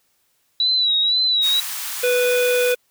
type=tone with vibrato; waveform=sine; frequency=3914 Hz; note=B7; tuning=16 cents flat; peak=-15 dBFS; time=0.6-1.6 s; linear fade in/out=2 ms; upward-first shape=sine; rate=2 Hz; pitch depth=65 cents each way
type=high-pass noise; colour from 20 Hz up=white; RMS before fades=-28 dBFS; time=1.41-2.76 s; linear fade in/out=50 ms; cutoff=910 Hz; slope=24 dB/octave
type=harmonic tone; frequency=493.9 Hz; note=B4; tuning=in tune; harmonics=1 / 3 / 5 / 7; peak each=-16 / -27 / -25 / -31 dBFS; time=2.03-2.75 s; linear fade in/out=10 ms
effects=white hiss -65 dBFS RMS until 2.9 s

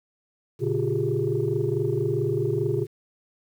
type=tone cluster; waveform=sine; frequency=117.7 / 141.4 / 353.1 / 391.2 / 415.8 Hz; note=A#2 / C#3 / F4 / G4 / G#4; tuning=+17 / +35 / +19 / -4 / +2 cents; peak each=-28 dBFS; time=0.59-2.87 s; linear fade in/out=50 ms; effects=tanh soft clip ceiling -12 dBFS + 9-bit

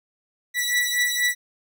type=beating tone pair; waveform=sawtooth; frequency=1954 / 1958.2 Hz; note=B6 / B6; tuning=-19 / -15 cents; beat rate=4.2 Hz; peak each=-19 / -21 dBFS; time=0.54-1.35 s; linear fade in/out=50 ms; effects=none

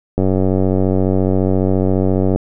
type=click train; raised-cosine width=2 ms; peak=-3 dBFS; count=207; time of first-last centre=0.18-2.36 s; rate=94.5 Hz; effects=none

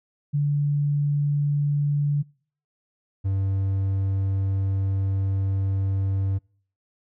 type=tone pair in turn; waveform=sine / triangle; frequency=144.9 / 96.95 Hz; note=D3 / G2; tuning=-23 / -19 cents; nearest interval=perfect fifth; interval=696 cents; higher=first; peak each=-19 dBFS; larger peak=neither; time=0.33-2.23 / 3.24-6.39 s; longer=second; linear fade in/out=20 ms; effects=noise-tail reverb RT60 0.5 s tail -26 dB re dry

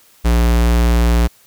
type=tone; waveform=square; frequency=58.7 Hz; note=A#1; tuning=13 cents sharp; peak=-11 dBFS; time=0.24-1.28 s; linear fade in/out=20 ms; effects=white hiss -50 dBFS RMS until 1.46 s

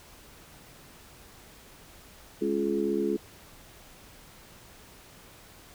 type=harmonic tone with a mistuned harmonic; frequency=69.3 Hz; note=C#2; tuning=in tune; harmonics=3 / 4 / 5 / 6; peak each=-32 / -32 / -29 / -30 dBFS; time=2.41-3.17 s; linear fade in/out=10 ms; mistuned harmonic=6; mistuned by=+30 cents; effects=pink hiss -52 dBFS RMS until 5.74 s

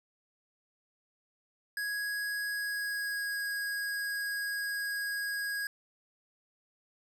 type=tone with pitch glide; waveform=square; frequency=1661.2 to 1646.9 Hz; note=G#6 to G#6; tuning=0 to -15 cents; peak=-33 dBFS; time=1.77-5.67 s; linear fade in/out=2 ms; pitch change=-15 cents; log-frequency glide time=2.5-3.42 s; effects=none

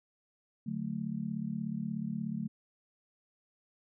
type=chord; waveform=sine; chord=D major; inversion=none; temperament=just; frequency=146.83 / 183.54 / 220.2 Hz; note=D3 / F#3 / A3; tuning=0 / -14 / +2 cents; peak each=-40 / -38 / -36 dBFS; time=0.66-2.48 s; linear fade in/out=10 ms; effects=none

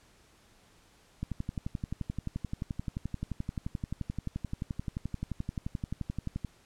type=click train; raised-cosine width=5 ms; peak=-21 dBFS; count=61; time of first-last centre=1.23-6.447 s; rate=11.5 Hz; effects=pink hiss -62 dBFS RMS until 6.65 s + low-pass 10000 Hz 12 dB/octave

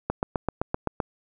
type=click train; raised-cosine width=1 ms; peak=-10 dBFS; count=8; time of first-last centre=0.1-1.002 s; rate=7.76 Hz; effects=none

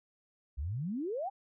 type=exponential sweep; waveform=sine; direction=up; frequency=61.74 to 830.6 Hz; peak=-33 dBFS; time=0.57-1.3 s; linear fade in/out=20 ms; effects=none

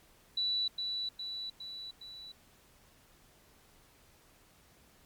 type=tone with echo; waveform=sine; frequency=3951 Hz; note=B7; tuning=in tune; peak=-29 dBFS; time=0.37-0.68 s; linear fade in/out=5 ms; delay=410 ms; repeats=4; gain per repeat=-4 dB; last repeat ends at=2.32 s; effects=pink hiss -63 dBFS RMS until 5.05 s + MP3 96 kbps

